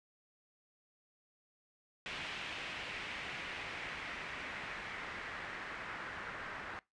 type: noise with low-pass filter sweep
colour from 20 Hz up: white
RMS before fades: -44 dBFS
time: 2.06-6.79 s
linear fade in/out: 0 ms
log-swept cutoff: 2700 to 1600 Hz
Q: 2
effects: noise-tail reverb RT60 0.2 s tail -21 dB re dry + resampled to 22050 Hz